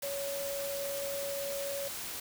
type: tone in noise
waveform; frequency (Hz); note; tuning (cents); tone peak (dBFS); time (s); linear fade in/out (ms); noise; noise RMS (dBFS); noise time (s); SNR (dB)
sine; 560; C#5; +18; -35; 0.03-1.88; 5; white; -40; 0.02-2.2; +2
effects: none